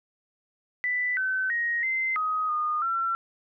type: tone with pitch steps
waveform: sine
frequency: 1985 / 1526 / 1879 / 2072 / 1257 / 1225 / 1353 Hz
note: B6 / G6 / A#6 / C7 / D#6 / D#6 / E6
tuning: +8 / -47 / +13 / -17 / +17 / -27 / +45 cents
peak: -24 dBFS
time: 0.84-3.15 s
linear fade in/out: 0 ms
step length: 330 ms
effects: none